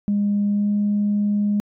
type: tone with pitch glide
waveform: sine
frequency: 204.2 to 206.1 Hz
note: G#3 to G#3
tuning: -29 to -13 cents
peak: -16 dBFS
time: 0.08-1.6 s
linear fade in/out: 0 ms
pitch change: +16 cents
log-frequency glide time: 0.48-0.7 s
effects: tanh soft clip ceiling -13 dBFS